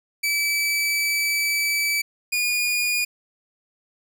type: tone pair in turn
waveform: sawtooth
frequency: 2305 / 2442 Hz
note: D7 / D#7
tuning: -33 / -33 cents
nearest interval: minor second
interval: 100 cents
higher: second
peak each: -17 dBFS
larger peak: neither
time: 0.23-2.02 / 2.32-3.05 s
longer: first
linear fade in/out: 10 ms
effects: none